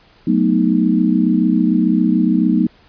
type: chord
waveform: sine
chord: B dominant seventh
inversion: second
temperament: equal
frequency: 185 / 220 / 246.9 / 311.1 Hz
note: F#3 / A3 / B3 / D#4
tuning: 0 / 0 / 0 / 0 cents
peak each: -17 dBFS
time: 0.27-2.67 s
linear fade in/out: 5 ms
effects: pink hiss -50 dBFS RMS until 2.88 s + resampled to 11025 Hz